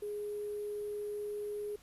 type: tone with sample-and-hold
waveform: sine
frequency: 415.3 Hz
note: G#4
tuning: in tune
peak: -36 dBFS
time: 0.02-1.76 s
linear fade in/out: 5 ms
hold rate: 11025 Hz
effects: pink hiss -62 dBFS RMS until 1.82 s + resampled to 32000 Hz